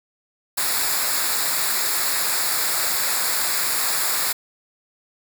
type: noise with comb filter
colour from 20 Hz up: white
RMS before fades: -22 dBFS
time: 0.57-4.33 s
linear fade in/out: 10 ms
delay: 0.33 ms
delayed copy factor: -0.7
effects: none